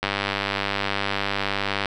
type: click train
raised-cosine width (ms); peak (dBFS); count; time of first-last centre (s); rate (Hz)
0.3; -7; 183; 0.03-1.857; 99.6
effects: none